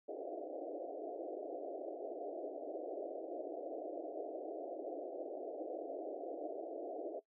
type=band-pass noise; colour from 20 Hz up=white; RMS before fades=-44 dBFS; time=0.08-7.2 s; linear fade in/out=10 ms; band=290 to 710 Hz; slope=96 dB/octave; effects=noise-tail reverb RT60 0.1 s tail -18 dB re dry